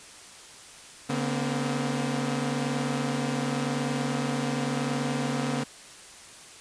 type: tone cluster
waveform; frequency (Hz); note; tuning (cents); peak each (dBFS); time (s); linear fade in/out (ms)
sawtooth; 142.9 / 236 / 256.9; D3 / A#3 / C4; -47 / +22 / -32; -27; 1.09-5.64; 10
effects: white hiss -47 dBFS RMS until 6.6 s + resampled to 22050 Hz